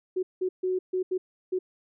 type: tone bursts at uneven times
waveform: sine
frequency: 370 Hz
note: F#4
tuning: in tune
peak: -24 dBFS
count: 6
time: 0.16-0.23 / 0.41-0.49 / 0.63-0.79 / 0.93-1.03 / 1.11-1.18 / 1.52-1.59 s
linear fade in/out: 10 ms
effects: none